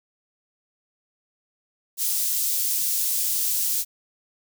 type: high-pass noise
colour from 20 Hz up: white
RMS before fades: -24 dBFS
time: 1.97-3.85 s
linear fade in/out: 50 ms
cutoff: 5700 Hz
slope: 12 dB/octave
effects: none